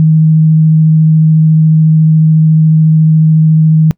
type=tone with vibrato; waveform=sine; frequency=157.7 Hz; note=D#3; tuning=24 cents sharp; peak=-3 dBFS; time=0-3.91 s; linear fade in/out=0 ms; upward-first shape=triangle; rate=14 Hz; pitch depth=12 cents each way; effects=noise-tail reverb RT60 0.1 s tail -23 dB re dry